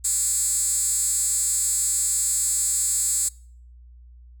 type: tone with high-pass filter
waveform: 10% pulse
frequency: 293.7 Hz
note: D4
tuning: in tune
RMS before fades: -23 dBFS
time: 0.04-3.29 s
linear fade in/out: 10 ms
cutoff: 8100 Hz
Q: 7.2
effects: noise-tail reverb RT60 0.5 s tail -23 dB re dry + added 60 Hz sine -44 dBFS peak until 4.4 s